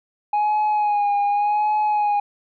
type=tone with vibrato; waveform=sine; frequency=830.6 Hz; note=G#5; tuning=in tune; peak=-14 dBFS; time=0.33-2.2 s; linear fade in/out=5 ms; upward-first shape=sine; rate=0.87 Hz; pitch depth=37 cents each way; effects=tanh soft clip ceiling -16 dBFS